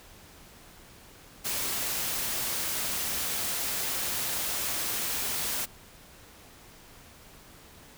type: noise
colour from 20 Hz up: white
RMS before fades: -31 dBFS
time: 1.44-5.66 s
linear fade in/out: 20 ms
effects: pink hiss -52 dBFS RMS until 7.97 s